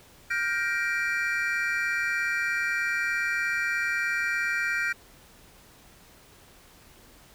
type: chord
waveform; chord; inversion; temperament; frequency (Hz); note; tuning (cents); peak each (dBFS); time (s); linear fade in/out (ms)
triangle; G minor seventh; third; just; 1411.2 / 1568 / 1881.6 / 2352; F6 / G6 / Bb6 / D7; +18 / 0 / +16 / +2; -29; 0.3-4.93; 10
effects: pink hiss -54 dBFS RMS until 7.34 s